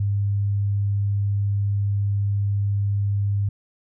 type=tone; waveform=sine; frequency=100.8 Hz; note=G2; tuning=49 cents sharp; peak=-19 dBFS; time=0-3.49 s; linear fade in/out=5 ms; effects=none